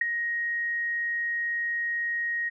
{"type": "tone with ADSR envelope", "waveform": "sine", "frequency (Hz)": 1878, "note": "A#6", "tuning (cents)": 12, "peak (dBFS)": -18, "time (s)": [0.01, 2.5], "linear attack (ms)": 5, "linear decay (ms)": 12, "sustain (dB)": -8, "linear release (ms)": 21, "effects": []}